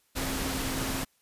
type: tone in noise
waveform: sine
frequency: 265.3 Hz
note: C4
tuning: 24 cents sharp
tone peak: -36 dBFS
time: 0.15-1.05 s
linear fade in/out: 20 ms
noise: pink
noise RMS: -32 dBFS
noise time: 0.15-1.05 s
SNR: -7 dB
effects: white hiss -69 dBFS RMS until 1.21 s + resampled to 32000 Hz